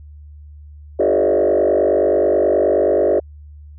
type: tone with frequency modulation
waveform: sine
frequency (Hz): 493.9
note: B4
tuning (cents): 0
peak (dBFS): -11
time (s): 0.99-3.2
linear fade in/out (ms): 10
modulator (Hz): 49.4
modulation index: 3
effects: tanh soft clip ceiling -8 dBFS + added 74 Hz sine -36 dBFS peak until 3.78 s